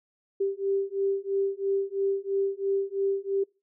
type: beating tone pair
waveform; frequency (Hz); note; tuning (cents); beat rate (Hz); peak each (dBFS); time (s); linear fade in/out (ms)
sine; 391.4 / 394.4; G4 / G4; -3 / +11; 3; -28 / -28; 0.4-3.44; 10
effects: noise-tail reverb RT60 0.3 s tail -26 dB re dry